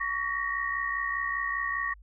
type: tone cluster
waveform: sine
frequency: 1127 / 1852 / 1917 Hz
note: C#6 / A#6 / A#6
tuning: +28 / -12 / +48 cents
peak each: -32 / -31 / -34 dBFS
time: 0-1.94 s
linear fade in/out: 10 ms
effects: added 50 Hz sine -49 dBFS peak until 2.02 s